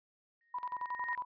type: tone with exponential growth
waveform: sine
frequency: 1864.7 Hz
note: A#6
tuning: in tune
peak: -33 dBFS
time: 0.41-1.15 s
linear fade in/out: 1 ms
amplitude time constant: 160 ms
type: tone with tremolo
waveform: sine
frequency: 987.8 Hz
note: B5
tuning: in tune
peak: -34 dBFS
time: 0.54-1.25 s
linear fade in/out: 5 ms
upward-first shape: square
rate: 11 Hz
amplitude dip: 80%
effects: resampled to 11025 Hz